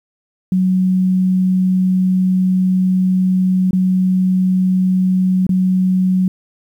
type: tone with dropouts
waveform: sine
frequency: 185.5 Hz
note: F#3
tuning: 5 cents sharp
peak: -11 dBFS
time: 0.52-6.28 s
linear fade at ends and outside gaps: 2 ms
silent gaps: 3.709-3.731 / 5.467-5.492 s
effects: 8-bit